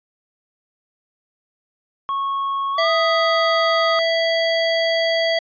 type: tone with pitch glide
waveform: triangle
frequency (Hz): 1100 to 1249.1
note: C#6 to D#6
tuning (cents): -14 to +6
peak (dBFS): -18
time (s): 2.09-3.99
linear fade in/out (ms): 0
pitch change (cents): +220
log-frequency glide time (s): 2.73-2.9
type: harmonic tone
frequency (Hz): 660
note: E5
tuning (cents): +2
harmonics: 1 / 3 / 5 / 7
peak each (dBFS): -18 / -23 / -25 / -26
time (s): 2.78-5.39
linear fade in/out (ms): 5
effects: resampled to 11025 Hz